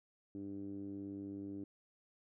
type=tone with low-pass filter; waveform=10% pulse; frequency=99.1 Hz; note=G2; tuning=19 cents sharp; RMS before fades=-45 dBFS; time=0.35-1.64 s; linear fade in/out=0 ms; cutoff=310 Hz; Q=4.4; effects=none